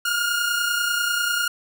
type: tone pair together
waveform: sawtooth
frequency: 1396.9 / 1427.1 Hz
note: F6 / F6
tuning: 0 / +37 cents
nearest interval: unison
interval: 37 cents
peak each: -24 / -18 dBFS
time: 0.05-1.48 s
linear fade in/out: 5 ms
effects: none